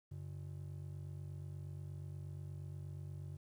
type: ring-modulated tone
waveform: triangle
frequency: 117.7 Hz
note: A#2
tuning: 17 cents sharp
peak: -39 dBFS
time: 0.11-3.37 s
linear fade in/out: 10 ms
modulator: 24.2 Hz
effects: 12-bit